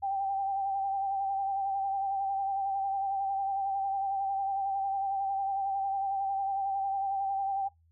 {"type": "tone with vibrato", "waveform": "sine", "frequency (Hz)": 784, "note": "G5", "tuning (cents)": 0, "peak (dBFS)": -28, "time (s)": [0.02, 7.69], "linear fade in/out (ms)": 20, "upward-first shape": "sine", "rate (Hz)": 11, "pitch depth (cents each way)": 30, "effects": ["noise-tail reverb RT60 0.2 s tail -24 dB re dry", "added 82 Hz sine -62 dBFS peak until 7.91 s"]}